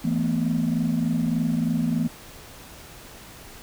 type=chord; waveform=sine; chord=E suspended fourth; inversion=none; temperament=equal with one note detuned; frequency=164.81 / 223.6 / 246.9 Hz; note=E3 / A3 / B3; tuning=0 / +28 / 0 cents; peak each=-24 dBFS; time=0.04-2.08 s; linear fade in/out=10 ms; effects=tanh soft clip ceiling -15 dBFS + pink hiss -44 dBFS RMS until 3.62 s